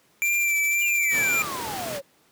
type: tone with vibrato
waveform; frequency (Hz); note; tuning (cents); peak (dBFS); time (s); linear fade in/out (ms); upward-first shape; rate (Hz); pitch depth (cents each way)
square; 2349; D7; 0; -21; 0.22-1.42; 0; sine; 1.9; 27
type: noise with tremolo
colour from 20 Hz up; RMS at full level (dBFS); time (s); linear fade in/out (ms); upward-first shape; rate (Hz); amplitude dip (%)
blue; -38; 0.25-1.19; 0; sine; 13; 80
type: exponential sweep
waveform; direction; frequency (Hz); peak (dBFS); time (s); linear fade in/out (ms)
sine; down; 2960 to 538; -31; 0.81-2.02; 20
type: noise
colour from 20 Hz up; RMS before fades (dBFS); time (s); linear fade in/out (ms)
pink; -32; 1.1-2.01; 50
effects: pink hiss -61 dBFS RMS until 2.31 s + high-pass 150 Hz 12 dB/octave